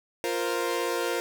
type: chord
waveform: sawtooth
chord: F suspended fourth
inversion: none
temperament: equal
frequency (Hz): 349.2 / 466.2 / 523.3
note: F4 / Bb4 / C5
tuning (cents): 0 / 0 / 0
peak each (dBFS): -27 / -26 / -28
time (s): 0.24-1.2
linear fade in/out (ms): 0
effects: none